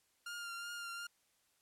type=tone with vibrato; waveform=sawtooth; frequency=1400 Hz; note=F6; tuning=4 cents sharp; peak=-39 dBFS; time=0.26-1.07 s; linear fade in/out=5 ms; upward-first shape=triangle; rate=2.7 Hz; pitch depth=27 cents each way; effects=white hiss -75 dBFS RMS until 1.61 s + low-pass 12000 Hz 12 dB/octave